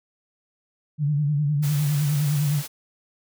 sine tone with vibrato, 146.83 Hz, D3, in tune, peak -19 dBFS, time 0.98-2.63 s, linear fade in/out 50 ms, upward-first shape sine, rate 9.8 Hz, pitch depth 68 cents each way
white noise, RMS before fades -35 dBFS, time 1.62-2.68 s, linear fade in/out 20 ms
effects none

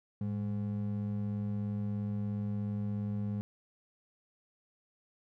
triangle ring-modulated tone, 155.56 Hz, D#3, in tune, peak -27 dBFS, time 0.21-3.41 s, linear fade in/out 0 ms, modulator 48.5 Hz, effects none

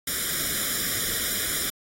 white noise with comb filter, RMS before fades -27 dBFS, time 0.07-1.7 s, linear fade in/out 5 ms, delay 0.56 ms, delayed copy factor +0.95, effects AAC 48 kbps

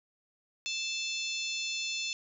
harmonic tone with a mistuned harmonic, 880 Hz, A5, in tune, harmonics 3 / 4 / 5 / 6 / 7 / 8, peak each -36 / -38 / -40 / -42 / -43 / -44 dBFS, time 0.66-2.13 s, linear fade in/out 0 ms, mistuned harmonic 5, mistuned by -51 cents, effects none

